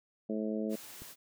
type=harmonic tone; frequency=108.1 Hz; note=A2; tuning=30 cents flat; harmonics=2 / 3 / 4 / 5 / 6; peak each=-34 / -39 / -39 / -41 / -44 dBFS; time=0.29-0.76 s; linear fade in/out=10 ms
type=high-pass noise; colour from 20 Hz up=white; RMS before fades=-49 dBFS; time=0.69-1.16 s; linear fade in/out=50 ms; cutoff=110 Hz; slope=24 dB/octave
type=click; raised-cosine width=3 ms; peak=-35 dBFS; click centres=1.02 s
effects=none